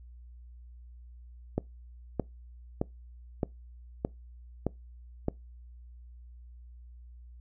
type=click train; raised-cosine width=2 ms; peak=-14 dBFS; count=7; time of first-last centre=1.58-5.284 s; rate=1.62 Hz; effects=noise-tail reverb RT60 0.2 s tail -23 dB re dry + added 60 Hz sine -47 dBFS peak until 7.4 s